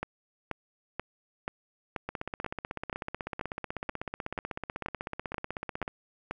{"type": "two click trains", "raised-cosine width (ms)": 0.5, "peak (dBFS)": [-17, -19], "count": [14, 62], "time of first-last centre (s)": [[0.03, 6.31], [2.09, 5.879]], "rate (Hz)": [2.07, 16.1], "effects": []}